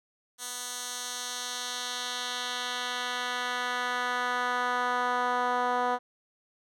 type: tone with band-pass filter sweep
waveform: 10% pulse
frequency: 246.9 Hz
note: B3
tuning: in tune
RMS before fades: -31 dBFS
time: 0.38-5.99 s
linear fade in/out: 50 ms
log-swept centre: 8200 to 810 Hz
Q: 1.1
effects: none